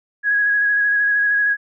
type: tone with vibrato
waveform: sine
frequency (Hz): 1661.2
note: G#6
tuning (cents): 0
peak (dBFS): -14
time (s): 0.23-1.57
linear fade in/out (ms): 50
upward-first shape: square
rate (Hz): 13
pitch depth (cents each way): 15
effects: none